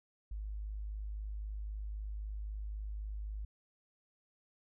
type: tone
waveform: sine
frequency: 51.91 Hz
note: G#1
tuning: in tune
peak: -38 dBFS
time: 0.31-3.45 s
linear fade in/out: 5 ms
effects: none